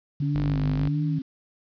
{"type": "tone with pitch glide", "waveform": "sine", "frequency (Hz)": [145.9, 155.47], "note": ["D3", "D#3"], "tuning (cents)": [-11, -1], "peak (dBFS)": -23, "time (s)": [0.2, 1.19], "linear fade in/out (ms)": 5, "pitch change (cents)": 110, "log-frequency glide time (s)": [0.84, 1.03]}
{"type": "tone with vibrato", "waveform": "sine", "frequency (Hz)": 274.5, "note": "C#4", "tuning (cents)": -17, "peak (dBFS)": -29, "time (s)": [0.22, 1.22], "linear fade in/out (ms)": 5, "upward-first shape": "sine", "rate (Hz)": 1.6, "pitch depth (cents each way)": 110}
{"type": "tone", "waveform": "sawtooth", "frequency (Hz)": 50.6, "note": "G#1", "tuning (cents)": -44, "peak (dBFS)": -25, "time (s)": [0.35, 0.89], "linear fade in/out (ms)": 5}
{"effects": ["resampled to 11025 Hz", "9-bit"]}